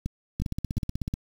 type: two click trains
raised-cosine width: 5 ms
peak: -17 / -16 dBFS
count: 12 / 4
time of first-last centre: 0.4-1.079 / 0.06-1.139 s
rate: 16.2 / 2.78 Hz
effects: 7-bit